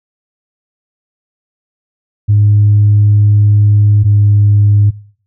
sine tone pair in turn, 103.83 / 102.99 Hz, G#2 / G#2, 0 / -14 cents, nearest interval unison, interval 14 cents, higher first, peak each -4 dBFS, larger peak neither, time 2.28-4.04 / 4.04-4.91 s, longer first, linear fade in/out 20 ms, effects noise-tail reverb RT60 0.5 s tail -21 dB re dry + tanh soft clip ceiling -1 dBFS

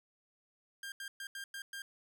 sawtooth tone bursts at uneven times, 1599 Hz, G6, 34 cents sharp, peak -38 dBFS, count 6, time 0.83-0.92 / 1-1.08 / 1.2-1.27 / 1.35-1.44 / 1.54-1.62 / 1.73-1.82 s, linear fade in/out 2 ms, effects none

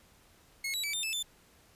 sawtooth tone with pitch steps, 2174 / 3910 / 2303 / 3600 / 2624 / 3536 Hz, C#7 / B7 / D7 / A7 / E7 / A7, -34 / -18 / -34 / +39 / -9 / +8 cents, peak -29 dBFS, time 0.64-1.228 s, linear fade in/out 5 ms, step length 98 ms, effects pink hiss -62 dBFS RMS until 1.75 s + resampled to 32000 Hz

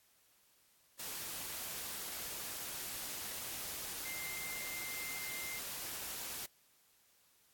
sine tone in noise, 2093 Hz, C7, in tune, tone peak -44 dBFS, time 4.05-5.59 s, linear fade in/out 5 ms, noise white, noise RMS -43 dBFS, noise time 0.99-6.46 s, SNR -4 dB, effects white hiss -70 dBFS RMS until 7.53 s + AAC 64 kbps

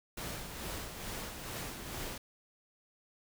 pink noise with tremolo, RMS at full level -40 dBFS, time 0.17-2.18 s, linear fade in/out 5 ms, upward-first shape sine, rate 2.3 Hz, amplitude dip 45%, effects none

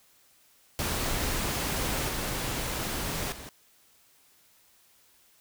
pink noise with level steps, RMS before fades -30 / -32 / -43 dBFS, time 0.79-3.49 s, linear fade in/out 0 ms, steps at 2.08 / 3.32 s, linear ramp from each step 2 ms, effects white hiss -62 dBFS RMS until 5.4 s

